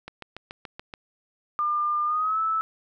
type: click train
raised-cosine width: 0.3 ms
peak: -21 dBFS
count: 7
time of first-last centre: 0.08-0.938 s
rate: 6.99 Hz
type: tone with pitch glide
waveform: sine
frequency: 1201 to 1309.7 Hz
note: D6 to E6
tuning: +38 to -12 cents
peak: -22 dBFS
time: 1.59-2.61 s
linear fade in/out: 0 ms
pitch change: +150 cents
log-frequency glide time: 2.05-2.39 s
effects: none